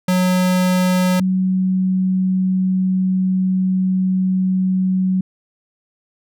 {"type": "tone pair in turn", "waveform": ["square", "sine"], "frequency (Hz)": [183, 186.74], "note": ["F#3", "F#3"], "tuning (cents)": [-19, 16], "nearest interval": "unison", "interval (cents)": 35, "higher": "second", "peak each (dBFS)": -14, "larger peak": "neither", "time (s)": [[0.08, 1.2], [1.2, 5.21]], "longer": "second", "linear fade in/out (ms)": 5, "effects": []}